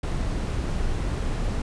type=noise; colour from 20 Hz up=brown; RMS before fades=-26 dBFS; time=0.03-1.62 s; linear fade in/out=5 ms; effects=resampled to 22050 Hz